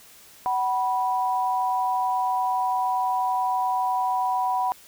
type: tone pair together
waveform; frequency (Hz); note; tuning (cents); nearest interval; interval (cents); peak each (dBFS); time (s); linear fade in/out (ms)
sine; 752 / 980.7; F#5 / B5; +28 / -12; perfect fourth; 460; -24; 0.46-4.72; 0
effects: white hiss -50 dBFS RMS until 4.87 s